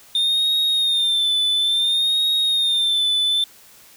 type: tone with vibrato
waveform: triangle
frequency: 3624 Hz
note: A#7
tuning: 50 cents flat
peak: -15 dBFS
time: 0.15-3.44 s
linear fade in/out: 2 ms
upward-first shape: sine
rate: 0.58 Hz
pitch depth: 62 cents each way
effects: white hiss -48 dBFS RMS until 3.96 s